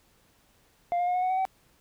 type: tone with pitch steps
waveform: sine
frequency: 698.5 / 708.7 / 719 / 729.4 / 740 / 750.8 / 761.7 Hz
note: F5 / F5 / F#5 / F#5 / F#5 / F#5 / G5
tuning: 0 / +25 / -50 / -25 / 0 / +25 / -50 cents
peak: -21 dBFS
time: 0.92-1.452 s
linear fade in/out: 0 ms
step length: 76 ms
effects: tanh soft clip ceiling -23 dBFS + pink hiss -64 dBFS RMS until 1.8 s